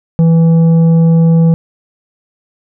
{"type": "tone with tanh clipping", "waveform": "sine", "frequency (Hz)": 164.81, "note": "E3", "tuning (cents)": 0, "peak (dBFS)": -6, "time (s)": [0.19, 1.54], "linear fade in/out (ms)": 0, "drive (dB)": 7, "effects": []}